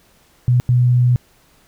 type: tone bursts at uneven times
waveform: sine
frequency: 123.47 Hz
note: B2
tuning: in tune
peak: -10 dBFS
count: 2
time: 0.48-0.6 / 0.69-1.16 s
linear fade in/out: 0 ms
effects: pink hiss -54 dBFS RMS until 1.67 s